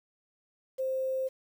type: tone with quantisation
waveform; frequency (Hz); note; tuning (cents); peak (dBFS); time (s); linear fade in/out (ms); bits
sine; 525; C5; +6; -28; 0.78-1.29; 20; 9
effects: none